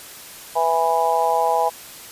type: harmonic tone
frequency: 164.81 Hz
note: E3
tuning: in tune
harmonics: 3 / 4 / 5 / 6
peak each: -24 / -22 / -19 / -23 dBFS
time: 0.55-1.7 s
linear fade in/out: 20 ms
effects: white hiss -39 dBFS RMS until 2.11 s + resampled to 32000 Hz